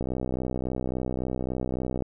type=click train; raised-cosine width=2 ms; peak=-16 dBFS; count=129; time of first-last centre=0.01-2.023 s; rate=63.6 Hz; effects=none

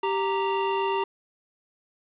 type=tone pair together; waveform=square; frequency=391 / 928.4 Hz; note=G4 / A#5; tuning=-4 / -7 cents; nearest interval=octave + minor third; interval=1497 cents; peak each=-27 dBFS; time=0.03-1.04 s; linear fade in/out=5 ms; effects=resampled to 8000 Hz + 8-bit

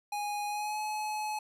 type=tone with pitch glide; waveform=square; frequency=827 to 852.2 Hz; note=G#5 to G#5; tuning=-8 to +44 cents; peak=-33 dBFS; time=0.12-1.39 s; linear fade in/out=5 ms; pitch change=+52 cents; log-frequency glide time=0.47-0.79 s; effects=resampled to 32000 Hz + 12-bit

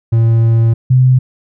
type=tone pair in turn; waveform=triangle / sine; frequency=114.3 / 128.3 Hz; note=A#2 / C3; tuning=-34 / -34 cents; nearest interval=major second; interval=200 cents; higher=second; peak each=-5 dBFS; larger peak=neither; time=0.12-0.74 / 0.9-1.19 s; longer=first; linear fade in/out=10 ms; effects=none

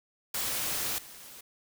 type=noise with level steps; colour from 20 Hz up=white; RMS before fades=-32 / -48 dBFS; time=0.34-1.41 s; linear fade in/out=5 ms; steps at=0.98 s; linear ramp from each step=5 ms; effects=none

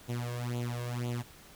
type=tone with flanger; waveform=sawtooth; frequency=121 Hz; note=B2; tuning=35 cents flat; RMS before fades=-35 dBFS; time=0.08-1.23 s; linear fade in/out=20 ms; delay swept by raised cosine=0.28 to 1.88 ms; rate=2 Hz; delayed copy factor=+0.95; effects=pink hiss -54 dBFS RMS until 1.55 s

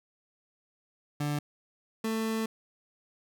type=tone pair in turn; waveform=30% pulse; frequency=146.83 / 222.2 Hz; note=D3 / A3; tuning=0 / +17 cents; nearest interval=perfect fifth; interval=717 cents; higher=second; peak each=-26 dBFS; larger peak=neither; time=1.2-1.39 / 2.04-2.46 s; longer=second; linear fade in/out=5 ms; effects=none

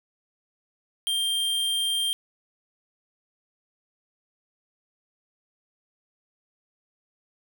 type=tone; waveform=square; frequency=3181 Hz; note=G7; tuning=25 cents sharp; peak=-24 dBFS; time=1.07-2.13 s; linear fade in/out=0 ms; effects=none

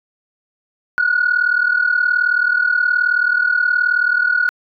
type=tone pair together; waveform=sine; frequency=1441.2 / 1480 Hz; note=F#6 / F#6; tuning=-46 / 0 cents; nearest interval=unison; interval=46 cents; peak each=-15 dBFS; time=0.98-4.49 s; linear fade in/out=0 ms; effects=tanh soft clip ceiling -7 dBFS

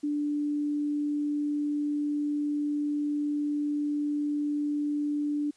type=tone; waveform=sine; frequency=293.7 Hz; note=D4; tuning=in tune; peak=-26 dBFS; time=0.03-5.51 s; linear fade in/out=10 ms; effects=white hiss -63 dBFS RMS until 5.56 s + resampled to 22050 Hz

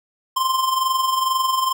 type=tone with amplitude modulation; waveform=square; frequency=1046.5 Hz; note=C6; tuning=in tune; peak=-16 dBFS; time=0.36-1.73 s; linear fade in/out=10 ms; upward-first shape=sine; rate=22.2 Hz; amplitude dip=55%; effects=none

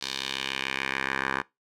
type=tone with band-pass filter sweep; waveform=10% pulse; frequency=66.9 Hz; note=C2; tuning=39 cents sharp; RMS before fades=-31 dBFS; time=0.01-1.42 s; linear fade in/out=10 ms; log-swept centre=4300 to 1400 Hz; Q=2.1; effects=noise-tail reverb RT60 0.2 s tail -21 dB re dry

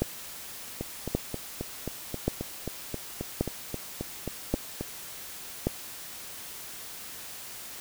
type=two click trains; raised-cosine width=2 ms; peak=-18 / -11 dBFS; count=16 / 6; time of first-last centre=0.81-4.81 / 0.02-5.67 s; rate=3.75 / 0.885 Hz; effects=white hiss -42 dBFS RMS until 7.8 s

